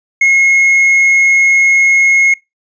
triangle tone, 2164 Hz, C#7, 42 cents flat, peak -4 dBFS, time 0.21-2.34 s, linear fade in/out 5 ms, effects noise-tail reverb RT60 0.2 s tail -22 dB re dry + resampled to 16000 Hz

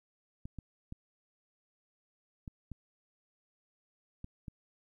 clicks, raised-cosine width 5 ms, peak -30 dBFS, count 7, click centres 0.455 / 0.587 / 0.924 / 2.478 / 2.717 / 4.244 / 4.482 s, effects 12-bit

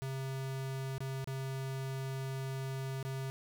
square tone with dropouts, 133.7 Hz, C3, 38 cents sharp, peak -37 dBFS, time 0.02-3.3 s, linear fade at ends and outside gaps 0 ms, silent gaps 0.981-1.005 / 1.243-1.274 / 3.028-3.05 s, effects none

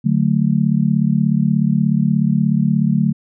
sine chord, D major, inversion none, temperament just, 146.83 / 183.54 / 220.2 Hz, D3 / F#3 / A3, 0 / -14 / +2 cents, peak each -17 dBFS, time 0.04-3.13 s, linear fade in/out 20 ms, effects none

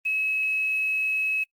sine tone with quantisation, 2571 Hz, E7, 44 cents flat, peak -23 dBFS, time 0.05-1.44 s, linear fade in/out 10 ms, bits 8, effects noise-tail reverb RT60 0.1 s tail -25 dB re dry + Opus 24 kbps

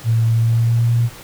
sine tone with pitch glide, 113.8 to 118.09 Hz, A#2 to A#2, -41 to +23 cents, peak -12 dBFS, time 0.04-1.1 s, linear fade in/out 50 ms, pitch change +64 cents, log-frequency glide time 0.31-0.96 s, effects pink hiss -38 dBFS RMS until 1.23 s

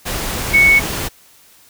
sine tone in noise, 2216 Hz, C#7, 1 cent flat, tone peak -7 dBFS, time 0.53-0.8 s, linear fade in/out 20 ms, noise pink, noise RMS -22 dBFS, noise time 0.05-1.09 s, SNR +12 dB, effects white hiss -48 dBFS RMS until 1.69 s

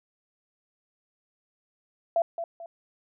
sine tone with echo, 674 Hz, E5, 38 cents sharp, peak -20 dBFS, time 2.16-2.22 s, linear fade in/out 2 ms, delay 220 ms, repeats 2, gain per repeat -9 dB, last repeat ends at 2.66 s, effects none

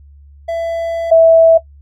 triangle / sine tone pair in turn, 667 / 655.5 Hz, E5 / E5, +20 / -10 cents, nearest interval unison, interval 30 cents, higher first, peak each -14 / -3 dBFS, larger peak second, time 0.48-1.11 / 1.11-1.58 s, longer first, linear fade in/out 10 ms, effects noise-tail reverb RT60 0.1 s tail -18 dB re dry + added 71 Hz sine -38 dBFS peak until 1.81 s

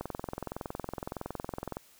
click train, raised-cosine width 1 ms, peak -21 dBFS, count 39, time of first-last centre 0.01-1.769 s, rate 21.6 Hz, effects white hiss -60 dBFS RMS until 1.99 s

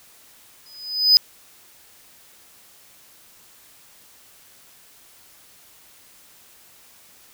triangle tone with exponential growth, 5000 Hz, D#8, 8 cents sharp, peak -6 dBFS, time 0.66-1.17 s, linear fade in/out 0 ms, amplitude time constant 110 ms, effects white hiss -51 dBFS RMS until 7.33 s

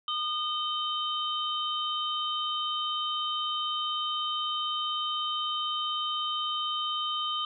sine tone cluster, 1219 / 3082 / 3701 Hz, D#6 / G7 / A#7, -36 / -30 / -13 cents, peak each -32 / -31 / -38 dBFS, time 0.08-7.45 s, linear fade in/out 2 ms, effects none

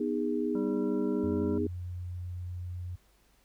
sine chord, G# minor, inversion first, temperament equal with one note detuned, 246.9 / 311.1 / 409.6 Hz, B3 / D#4 / G#4, 0 / 0 / -24 cents, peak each -32 dBFS, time 0-1.67 s, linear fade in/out 5 ms
harmonic tone, 194.9 Hz, G3, 10 cents flat, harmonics 1 / 3 / 5 / 7, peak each -35 / -45 / -49 / -52 dBFS, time 0.55-1.58 s, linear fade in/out 2 ms
sine tone, 89.2 Hz, F2, 37 cents sharp, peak -35 dBFS, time 1.23-2.96 s, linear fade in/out 10 ms
effects added 50 Hz sine -67 dBFS peak until 3.44 s + pink hiss -67 dBFS RMS until 3.44 s

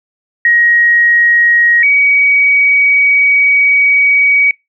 sine tone pair in turn, 1888 / 2262 Hz, A#6 / C#7, +22 / +34 cents, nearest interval minor third, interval 312 cents, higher second, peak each -6 dBFS, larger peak neither, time 0.45-1.83 / 1.83-4.51 s, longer second, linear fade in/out 2 ms, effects noise-tail reverb RT60 0.2 s tail -23 dB re dry

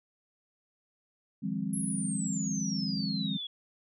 sine chord, F minor seventh, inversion third, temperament equal with one note detuned, 155.56 / 174.61 / 203 / 261.6 Hz, Eb3 / F3 / Ab3 / C4, 0 / 0 / -39 / 0 cents, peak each -39 / -36 / -33 / -37 dBFS, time 1.42-3.38 s, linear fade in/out 20 ms
sine exponential sweep, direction down, 11175 to 3322 Hz, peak -35 dBFS, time 1.73-3.47 s, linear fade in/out 5 ms
effects none

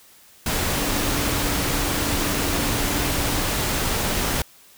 sine tone in noise, 288.1 Hz, D4, 33 cents flat, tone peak -30 dBFS, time 0.76-3.44 s, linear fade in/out 2 ms, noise pink, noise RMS -23 dBFS, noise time 0.46-4.42 s, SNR -10 dB, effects white hiss -51 dBFS RMS until 4.77 s

